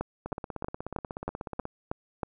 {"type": "two click trains", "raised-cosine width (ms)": 1, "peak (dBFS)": [-21, -16], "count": [24, 8], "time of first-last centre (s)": [[0.26, 1.654], [0.01, 2.232]], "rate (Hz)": [16.5, 3.15], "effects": []}